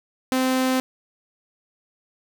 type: tone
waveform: sawtooth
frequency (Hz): 258.9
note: C4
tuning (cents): -18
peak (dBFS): -15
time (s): 0.32-0.8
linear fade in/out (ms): 0
effects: 8-bit